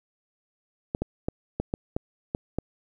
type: clicks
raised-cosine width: 2 ms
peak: -13 dBFS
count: 8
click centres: 0.949 / 1.02 / 1.285 / 1.6 / 1.739 / 1.965 / 2.349 / 2.586 s
effects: 9-bit